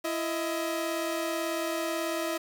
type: tone pair together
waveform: sawtooth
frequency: 334.6 / 631 Hz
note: E4 / D#5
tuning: +26 / +24 cents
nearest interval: major seventh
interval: 1098 cents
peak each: -28 dBFS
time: 0.04-2.38 s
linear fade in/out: 10 ms
effects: 8-bit